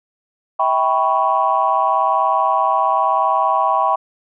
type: chord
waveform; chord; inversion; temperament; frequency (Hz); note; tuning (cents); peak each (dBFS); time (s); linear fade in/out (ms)
sine; C# half-diminished seventh; first; equal with one note detuned; 647.6 / 784 / 987.8 / 1108.7; E5 / G5 / B5 / C#6; -31 / 0 / 0 / 0; -21 / -18 / -18 / -18; 0.59-3.96; 10
effects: tanh soft clip ceiling -3 dBFS